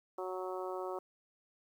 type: harmonic tone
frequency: 185.1 Hz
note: F#3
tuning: 1 cent sharp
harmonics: 2 / 3 / 4 / 5 / 6 / 7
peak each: -40 / -43 / -45 / -47 / -47 / -49 dBFS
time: 0.18-0.99 s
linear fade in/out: 5 ms
effects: 11-bit